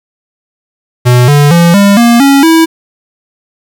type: tone with pitch steps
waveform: square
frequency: 123.47 / 145.14 / 170.62 / 200.6 / 235.8 / 277.2 / 325.8 Hz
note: B2 / D3 / F3 / G3 / A#3 / C#4 / E4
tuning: 0 / -20 / -40 / +40 / +20 / 0 / -20 cents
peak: -3 dBFS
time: 1.05-2.66 s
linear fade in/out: 20 ms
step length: 230 ms
effects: 7-bit